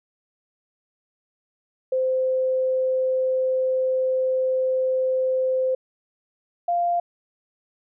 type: tone pair in turn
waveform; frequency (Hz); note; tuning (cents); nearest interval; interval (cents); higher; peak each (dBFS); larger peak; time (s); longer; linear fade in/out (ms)
sine; 518 / 695.7; C5 / F5; -17 / -7; perfect fourth; 510; second; -19; neither; 1.92-5.75 / 6.68-7; first; 5
effects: none